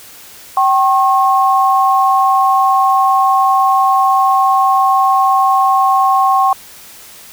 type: tone pair together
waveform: sine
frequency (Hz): 772.1 / 1082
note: G5 / C#6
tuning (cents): -26 / -42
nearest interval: tritone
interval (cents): 584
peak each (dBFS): -11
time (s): 0.57-6.53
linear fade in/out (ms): 2
effects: white hiss -37 dBFS RMS until 7.32 s